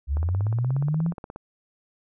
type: linear sweep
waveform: sine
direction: up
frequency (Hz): 65.41 to 174.61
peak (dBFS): -21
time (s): 0.07-1.14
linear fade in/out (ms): 50
type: click train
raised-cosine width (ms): 1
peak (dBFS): -23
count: 21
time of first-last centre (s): 0.17-1.36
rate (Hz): 16.8
effects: none